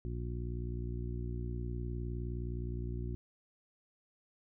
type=harmonic tone; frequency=59.5 Hz; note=A#1; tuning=36 cents sharp; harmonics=1 / 2 / 3 / 4 / 5 / 6; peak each=-38 / -40 / -49 / -48 / -52 / -47 dBFS; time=0.05-3.15 s; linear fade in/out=0 ms; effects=none